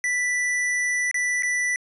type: tone with dropouts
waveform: square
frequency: 1975.5 Hz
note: B6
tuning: in tune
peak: -22 dBFS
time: 0.04-1.76 s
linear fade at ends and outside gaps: 1 ms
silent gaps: 1.113-1.143 / 1.424-1.432 s
effects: resampled to 24000 Hz + 10-bit